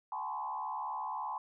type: tone with frequency modulation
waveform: sine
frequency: 937 Hz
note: A#5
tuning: 9 cents sharp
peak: -35 dBFS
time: 0.12-1.38 s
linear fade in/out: 2 ms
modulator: 71.7 Hz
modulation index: 2
effects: none